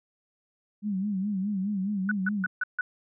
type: tone with vibrato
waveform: sine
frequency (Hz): 198.2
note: G3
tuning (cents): +19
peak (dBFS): -26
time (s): 0.82-2.47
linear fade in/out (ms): 50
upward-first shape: sine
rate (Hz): 4.8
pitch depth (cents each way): 110
type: tone bursts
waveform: sine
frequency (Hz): 1483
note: F#6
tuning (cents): +4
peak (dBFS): -24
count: 5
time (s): 2.09-2.81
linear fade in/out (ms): 2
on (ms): 24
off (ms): 150
effects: none